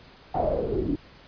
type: noise with low-pass filter sweep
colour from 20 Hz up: pink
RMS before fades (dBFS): -26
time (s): 0.34-0.96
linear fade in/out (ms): 10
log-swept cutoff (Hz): 770 to 280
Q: 9.7
effects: pink hiss -51 dBFS RMS until 1.27 s + resampled to 11025 Hz